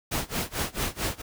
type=noise with tremolo; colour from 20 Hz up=pink; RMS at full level=-27 dBFS; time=0.11-1.22 s; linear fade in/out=10 ms; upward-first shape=sine; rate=4.5 Hz; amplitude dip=95%; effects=none